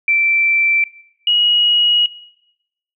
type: tone pair in turn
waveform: sine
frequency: 2339 / 2899 Hz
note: D7 / F#7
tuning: -8 / -36 cents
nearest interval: major third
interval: 372 cents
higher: second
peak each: -11 dBFS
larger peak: neither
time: 0.08-0.84 / 1.27-2.06 s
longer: second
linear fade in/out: 2 ms
effects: noise-tail reverb RT60 0.9 s tail -20 dB re dry